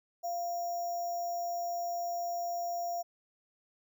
sine tone with sample-and-hold, 694 Hz, F5, 11 cents flat, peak -32 dBFS, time 0.23-3.03 s, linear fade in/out 20 ms, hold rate 6300 Hz, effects none

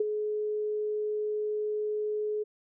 sine tone with ADSR envelope, 423.6 Hz, G#4, 34 cents sharp, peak -21 dBFS, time 0-2.44 s, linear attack 5 ms, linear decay 21 ms, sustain -7 dB, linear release 18 ms, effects none

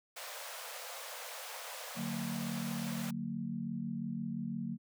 pink high-pass noise, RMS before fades -45 dBFS, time 0.16-3.11 s, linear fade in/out 10 ms, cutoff 480 Hz, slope 96 dB/octave
sine chord, D augmented, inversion none, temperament just, 146.83 / 183.54 / 229.4 Hz, D3 / F#3 / A#3, 0 / -14 / -28 cents, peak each -43 / -40 / -38 dBFS, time 1.95-4.78 s, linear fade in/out 50 ms
effects none

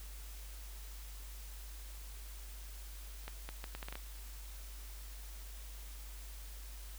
accelerating click train, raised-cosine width 0.3 ms, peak -27 dBFS, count 8, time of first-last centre 3.28-3.955 s, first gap 210 ms, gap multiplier 0.72, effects added 50 Hz sine -46 dBFS peak until 6.98 s + white hiss -55 dBFS RMS until 6.98 s

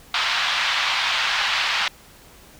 white band-pass noise, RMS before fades -22 dBFS, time 0.14-1.88 s, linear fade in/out 2 ms, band 840 to 3900 Hz, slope 24 dB/octave, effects pink hiss -48 dBFS RMS until 2.59 s

